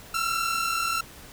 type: tone pair together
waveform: sawtooth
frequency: 1331 / 1371.6 Hz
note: E6 / F6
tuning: +16 / -32 cents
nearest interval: minor second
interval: 52 cents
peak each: -24 dBFS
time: 0.14-1.01 s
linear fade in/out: 5 ms
effects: pink hiss -46 dBFS RMS until 1.32 s